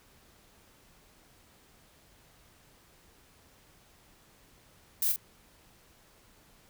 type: noise with echo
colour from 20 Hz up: violet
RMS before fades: -28 dBFS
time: 5.02-5.12 s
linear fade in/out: 2 ms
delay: 41 ms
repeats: 1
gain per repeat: -5 dB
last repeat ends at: 5.161 s
effects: pink hiss -61 dBFS RMS until 6.69 s